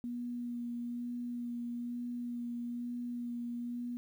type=tone with vibrato; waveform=sine; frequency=240.4 Hz; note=B3; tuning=46 cents flat; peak=-36 dBFS; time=0.04-3.97 s; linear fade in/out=0 ms; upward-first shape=sine; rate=1.1 Hz; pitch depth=13 cents each way; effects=11-bit